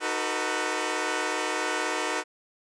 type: chord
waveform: 10% pulse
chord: B dominant seventh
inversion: first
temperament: equal with one note detuned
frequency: 311.1 / 370 / 450 / 493.9 Hz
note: D#4 / F#4 / A4 / B4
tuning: 0 / 0 / +39 / 0 cents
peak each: -24 dBFS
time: 0-2.24 s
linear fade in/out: 50 ms
effects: resampled to 22050 Hz